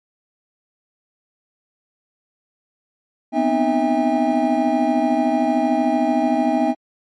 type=tone cluster; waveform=triangle; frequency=244.8 / 258.1 / 305.7 / 649 / 807 Hz; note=B3 / C4 / D#4 / E5 / G#5; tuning=-15 / -23 / -30 / -27 / -50 cents; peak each=-20 dBFS; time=3.32-6.75 s; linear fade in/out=50 ms; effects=MP3 48 kbps